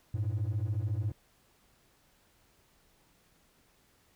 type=beating tone pair; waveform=triangle; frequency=98 / 112 Hz; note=G2 / A2; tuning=0 / +31 cents; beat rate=14 Hz; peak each=-29 dBFS; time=0.14-1.12 s; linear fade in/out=5 ms; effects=tanh soft clip ceiling -25 dBFS + pink hiss -67 dBFS RMS until 4.15 s